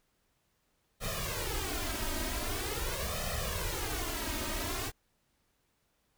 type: noise with flanger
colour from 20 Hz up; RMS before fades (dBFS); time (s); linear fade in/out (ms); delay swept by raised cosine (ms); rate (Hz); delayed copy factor
pink; -35; 1-4.92; 50; 1.6 to 3.2; 0.44; +1
effects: pink hiss -75 dBFS RMS until 6.17 s